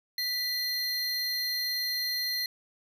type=tone pair together; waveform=square; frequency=1975.5 / 4186 Hz; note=B6 / C8; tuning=0 / 0 cents; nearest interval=octave + minor second; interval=1300 cents; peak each=-36 / -30 dBFS; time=0.18-2.46 s; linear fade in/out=2 ms; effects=none